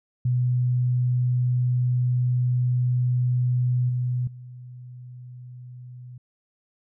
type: tone with level steps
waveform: sine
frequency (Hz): 124.3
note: B2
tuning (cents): +12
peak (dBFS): -19 / -22 / -38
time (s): 0.25-6.18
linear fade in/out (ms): 5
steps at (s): 3.89 / 4.27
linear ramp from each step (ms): 5
effects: none